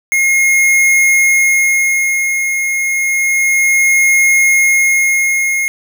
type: tone with tremolo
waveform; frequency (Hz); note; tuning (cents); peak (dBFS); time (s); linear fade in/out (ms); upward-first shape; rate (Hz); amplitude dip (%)
square; 2149; C7; +46; -8; 0.12-5.68; 0; sine; 0.3; 50
effects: none